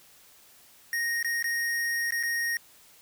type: tone with dropouts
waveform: square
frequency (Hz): 1864.7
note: A#6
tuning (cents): 0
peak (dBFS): -27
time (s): 0.93-2.57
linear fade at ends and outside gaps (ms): 1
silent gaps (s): 1.228-1.246 / 1.426-1.442 / 2.107-2.122 / 2.229-2.234
effects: white hiss -56 dBFS RMS until 3.01 s